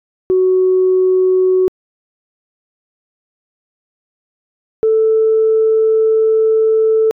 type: tone pair in turn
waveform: sine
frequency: 371.7 / 441.1 Hz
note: F#4 / A4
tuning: +8 / +4 cents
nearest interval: minor third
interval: 296 cents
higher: second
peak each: -8 dBFS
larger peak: neither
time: 0.3-1.68 / 4.83-7.11 s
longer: second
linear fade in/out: 0 ms
effects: tanh soft clip ceiling -4 dBFS